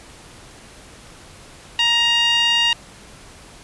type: tone with band-pass filter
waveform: sawtooth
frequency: 938 Hz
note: A#5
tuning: 11 cents sharp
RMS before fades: -17 dBFS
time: 1.79-2.73 s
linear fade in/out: 2 ms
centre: 3000 Hz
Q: 3.7
effects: pink hiss -43 dBFS RMS until 3.63 s + resampled to 24000 Hz